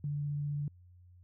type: tone with vibrato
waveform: sine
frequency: 145.3 Hz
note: D3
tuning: 18 cents flat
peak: -32 dBFS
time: 0.04-0.68 s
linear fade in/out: 2 ms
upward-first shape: sine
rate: 15 Hz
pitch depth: 9 cents each way
effects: added 89 Hz sine -55 dBFS peak until 1.23 s